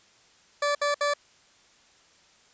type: tone bursts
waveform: 20% pulse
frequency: 580 Hz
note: D5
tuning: 22 cents flat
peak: -18 dBFS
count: 3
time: 0.62-1.138 s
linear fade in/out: 5 ms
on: 130 ms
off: 64 ms
effects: white hiss -59 dBFS RMS until 2.53 s + resampled to 16000 Hz